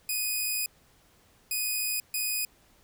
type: tone bursts at uneven times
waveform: 5% pulse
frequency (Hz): 2489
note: D#7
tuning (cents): 0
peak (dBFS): -18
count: 3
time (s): 0.09-0.66 / 1.51-2 / 2.14-2.45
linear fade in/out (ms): 2
effects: pink hiss -62 dBFS RMS until 2.83 s